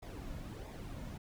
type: noise with flanger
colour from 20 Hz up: brown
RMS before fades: -45 dBFS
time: 0.02-1.18 s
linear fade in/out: 10 ms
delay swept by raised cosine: 0.67 to 2.57 ms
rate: 1.5 Hz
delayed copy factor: -0.55
effects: none